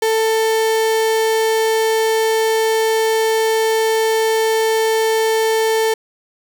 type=tone; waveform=35% pulse; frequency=443.9 Hz; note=A4; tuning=15 cents sharp; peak=-12 dBFS; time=0.02-5.94 s; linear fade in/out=5 ms; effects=none